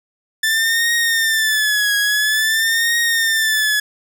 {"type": "tone with vibrato", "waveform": "sawtooth", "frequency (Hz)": 1760, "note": "A6", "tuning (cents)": 0, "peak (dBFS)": -11, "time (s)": [0.43, 3.8], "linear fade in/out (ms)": 5, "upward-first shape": "triangle", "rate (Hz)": 0.49, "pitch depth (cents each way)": 110, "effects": []}